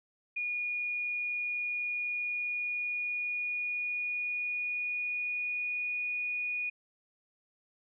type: tone with pitch glide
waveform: sine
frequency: 2444 to 2460 Hz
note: D#7 to D#7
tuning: -32 to -20 cents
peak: -31 dBFS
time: 0.36-6.7 s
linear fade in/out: 10 ms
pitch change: +12 cents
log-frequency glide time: 2.01-6.02 s
effects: none